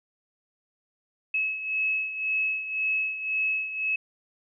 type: beating tone pair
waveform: sine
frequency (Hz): 2580 / 2581.9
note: E7 / E7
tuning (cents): -38 / -37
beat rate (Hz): 1.9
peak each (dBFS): -26 / -32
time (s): 1.34-3.96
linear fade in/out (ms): 5
effects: none